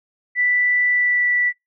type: tone with pitch glide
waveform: sine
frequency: 1975.5 to 1963 Hz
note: B6 to B6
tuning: 0 to -11 cents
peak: -15 dBFS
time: 0.35-1.53 s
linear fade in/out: 50 ms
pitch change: -11 cents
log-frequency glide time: 0.87-1.27 s
effects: noise-tail reverb RT60 0.2 s tail -24 dB re dry